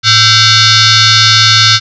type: tone with frequency modulation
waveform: sine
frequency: 110 Hz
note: A2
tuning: in tune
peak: -3 dBFS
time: 0.03-1.8 s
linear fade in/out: 50 ms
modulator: 723 Hz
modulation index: 7
effects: none